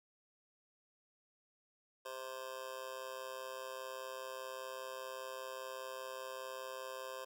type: tone with amplitude modulation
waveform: 25% pulse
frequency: 523.3 Hz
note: C5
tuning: in tune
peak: -36 dBFS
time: 2.05-7.25 s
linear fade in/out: 10 ms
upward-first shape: sine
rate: 125 Hz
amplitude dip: 90%
effects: none